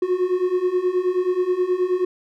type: beating tone pair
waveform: triangle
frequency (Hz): 358.1 / 367.5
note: F4 / F#4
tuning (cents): +43 / -12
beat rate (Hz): 9.4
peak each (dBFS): -21 / -18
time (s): 0.02-2.05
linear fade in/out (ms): 5
effects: none